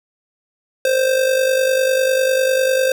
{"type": "tone with amplitude modulation", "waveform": "square", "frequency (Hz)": 523.3, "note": "C5", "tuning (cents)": 0, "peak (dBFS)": -12, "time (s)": [0.85, 2.92], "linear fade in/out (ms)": 2, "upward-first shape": "sine", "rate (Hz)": 50, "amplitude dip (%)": 55, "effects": []}